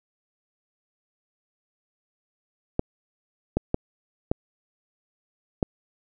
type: clicks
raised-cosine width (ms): 2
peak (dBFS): -8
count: 5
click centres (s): 2.794 / 3.57 / 3.744 / 4.315 / 5.628
effects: none